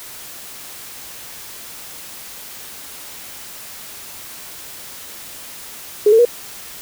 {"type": "tone with pitch steps", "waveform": "sine", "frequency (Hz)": [418.2, 448.2, 480.4], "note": ["G#4", "A4", "B4"], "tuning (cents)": [12, 32, -48], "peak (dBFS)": -7, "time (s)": [6.06, 6.252], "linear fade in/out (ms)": 5, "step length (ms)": 64, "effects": ["white hiss -35 dBFS RMS until 6.81 s"]}